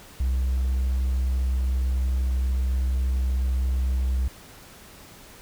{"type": "tone", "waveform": "triangle", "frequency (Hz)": 64.2, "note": "C2", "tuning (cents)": -32, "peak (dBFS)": -18, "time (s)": [0.2, 4.28], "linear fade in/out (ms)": 5, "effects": ["tanh soft clip ceiling -15 dBFS", "pink hiss -47 dBFS RMS until 5.41 s"]}